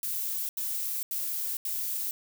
violet noise bursts, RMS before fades -32 dBFS, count 4, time 0.03-2.11 s, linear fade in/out 2 ms, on 460 ms, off 80 ms, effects none

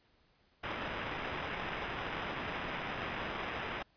white noise with sample-and-hold, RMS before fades -39 dBFS, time 0.63-3.83 s, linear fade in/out 10 ms, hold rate 4410 Hz, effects pink hiss -70 dBFS RMS until 3.96 s + resampled to 11025 Hz

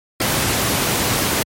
pink noise, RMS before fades -18 dBFS, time 0.2-1.43 s, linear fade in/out 5 ms, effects high-pass 80 Hz 12 dB/octave + MP3 64 kbps

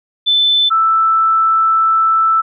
sine tone pair in turn, 3520 / 1321.6 Hz, A7 / E6, 0 / +4 cents, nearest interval octave + perfect fourth, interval 1696 cents, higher first, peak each -9 dBFS, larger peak neither, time 0.26-0.7 / 0.7-2.42 s, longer second, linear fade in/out 20 ms, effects none

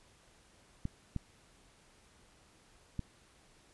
clicks, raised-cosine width 5 ms, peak -23 dBFS, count 3, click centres 0.854 / 1.163 / 2.993 s, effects pink hiss -64 dBFS RMS until 3.73 s + resampled to 24000 Hz

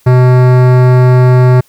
sine tone with hard clipping, 126.1 Hz, B2, 36 cents sharp, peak -5 dBFS, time 0.06-1.61 s, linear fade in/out 10 ms, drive 18 dB, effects white hiss -49 dBFS RMS until 1.68 s

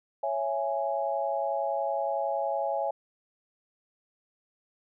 sine chord, C# minor, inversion none, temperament just, 554.4 / 665.2 / 831.5 Hz, C#5 / E5 / G#5, 0 / +16 / +2 cents, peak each -31 dBFS, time 0.23-2.91 s, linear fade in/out 5 ms, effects none

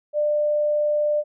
sine tone, 596 Hz, D5, 25 cents sharp, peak -18 dBFS, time 0.13-1.24 s, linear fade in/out 50 ms, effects none

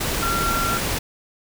sine tone in noise, 1371 Hz, F6, 32 cents flat, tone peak -22 dBFS, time 0.22-0.78 s, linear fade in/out 10 ms, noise pink, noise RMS -24 dBFS, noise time 0-0.99 s, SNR -1 dB, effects none

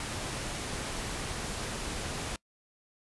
pink noise, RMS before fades -36 dBFS, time 0-2.36 s, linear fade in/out 2 ms, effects noise-tail reverb RT60 0.1 s tail -24 dB re dry + resampled to 24000 Hz

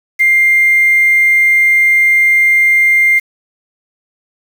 sine tone with quantisation, 2100 Hz, C7, 6 cents sharp, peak -6 dBFS, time 0.19-3.2 s, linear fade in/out 20 ms, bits 5, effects none

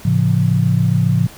sine chord, A augmented, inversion none, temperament just, 110 / 137.5 / 171.88 Hz, A2 / C#3 / E#3, 0 / -14 / -27 cents, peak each -16 dBFS, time 0.05-1.27 s, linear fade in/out 5 ms, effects pink hiss -39 dBFS RMS until 1.37 s

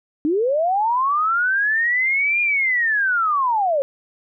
sine linear two-way sweep, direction up then down, 286.9 to 2432 to 528 Hz, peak -16 dBFS, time 0.25-3.82 s, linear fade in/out 0 ms, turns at 2.41 s, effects none

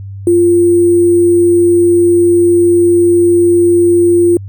sine tone with sample-and-hold, 347.6 Hz, F4, 8 cents flat, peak -5 dBFS, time 0.27-4.37 s, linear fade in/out 2 ms, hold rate 8820 Hz, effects added 98 Hz sine -23 dBFS peak until 4.48 s

